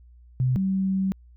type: tone pair in turn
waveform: sine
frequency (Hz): 127.8 / 191.48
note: C3 / G3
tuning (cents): -40 / -40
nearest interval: perfect fifth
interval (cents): 700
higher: second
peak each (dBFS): -19 / -21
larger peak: first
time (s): 0.4-0.56 / 0.56-1.12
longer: second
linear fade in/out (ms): 0
effects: added 60 Hz sine -48 dBFS peak until 1.36 s